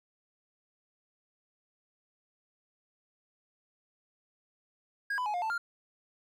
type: tone with pitch steps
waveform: triangle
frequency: 1635 / 999 / 841 / 710 / 883 / 1399 Hz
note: G#6 / B5 / G#5 / F5 / A5 / F6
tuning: -28 / +20 / +22 / +28 / +6 / +3 cents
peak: -28 dBFS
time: 5.1-5.58 s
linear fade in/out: 5 ms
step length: 80 ms
effects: none